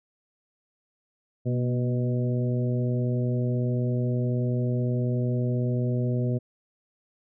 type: harmonic tone with a mistuned harmonic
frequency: 124 Hz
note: B2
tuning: 7 cents sharp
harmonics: 1 / 2 / 3 / 4 / 5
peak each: -24 / -30 / -34 / -36 / -38 dBFS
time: 1.45-6.39 s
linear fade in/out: 20 ms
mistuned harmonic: 2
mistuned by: -39 cents
effects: none